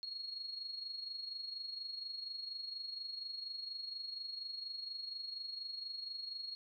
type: tone with amplitude modulation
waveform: sine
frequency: 4300 Hz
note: C8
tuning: 47 cents sharp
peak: -39 dBFS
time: 0.03-6.55 s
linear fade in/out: 0 ms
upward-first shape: sine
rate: 24.2 Hz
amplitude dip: 60%
effects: none